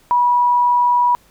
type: tone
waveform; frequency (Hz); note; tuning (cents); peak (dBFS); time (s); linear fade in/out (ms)
sine; 973; B5; -26; -11; 0.11-1.15; 0
effects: pink hiss -53 dBFS RMS until 1.3 s